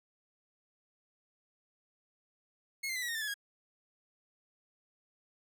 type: tone with pitch steps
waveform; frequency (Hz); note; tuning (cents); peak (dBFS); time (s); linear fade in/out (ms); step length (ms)
sawtooth; 2170 / 2085 / 2004 / 1925.4 / 1850.2 / 1777.9 / 1708.5 / 1641.7; C#7 / C7 / B6 / B6 / A#6 / A6 / G#6 / G#6; -37 / -7 / +25 / -45 / -13 / +18 / +49 / -20; -31; 2.83-3.342; 10; 64
effects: none